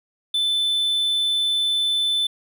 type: tone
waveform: triangle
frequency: 3520 Hz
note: A7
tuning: in tune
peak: -17 dBFS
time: 0.34-2.27 s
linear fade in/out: 5 ms
effects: none